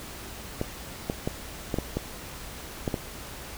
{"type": "clicks", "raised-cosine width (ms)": 2, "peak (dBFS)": -13, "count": 8, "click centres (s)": [0.614, 1.099, 1.275, 1.742, 1.786, 1.97, 2.878, 2.942], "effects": ["added 60 Hz sine -48 dBFS peak until 3.57 s", "pink hiss -41 dBFS RMS until 3.57 s"]}